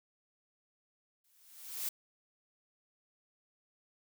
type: noise with exponential growth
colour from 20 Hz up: blue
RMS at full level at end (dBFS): -34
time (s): 1.24-1.89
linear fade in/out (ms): 5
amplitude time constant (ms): 140
effects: none